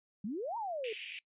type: exponential two-way sweep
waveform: sine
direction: up then down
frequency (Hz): 187.5 to 959 to 421.7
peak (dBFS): -35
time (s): 0.24-0.93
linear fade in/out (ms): 5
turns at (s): 0.57
type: band-pass noise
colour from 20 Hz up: pink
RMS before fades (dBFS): -45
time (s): 0.84-1.19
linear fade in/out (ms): 2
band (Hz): 2300 to 3100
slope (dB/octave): 48
effects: noise-tail reverb RT60 0.1 s tail -23 dB re dry + resampled to 8000 Hz